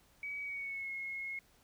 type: tone with pitch glide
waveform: sine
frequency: 2272 to 2166 Hz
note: C#7 to C#7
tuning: +42 to -41 cents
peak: -38 dBFS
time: 0.23-1.39 s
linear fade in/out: 2 ms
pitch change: -83 cents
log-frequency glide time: 0.42-0.91 s
effects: pink hiss -67 dBFS RMS until 1.63 s